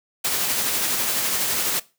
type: noise with tremolo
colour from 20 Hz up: white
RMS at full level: -22 dBFS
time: 0.24-1.8 s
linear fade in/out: 10 ms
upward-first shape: sine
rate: 12 Hz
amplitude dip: 25%
effects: noise-tail reverb RT60 0.3 s tail -20 dB re dry + high-pass 100 Hz 12 dB/octave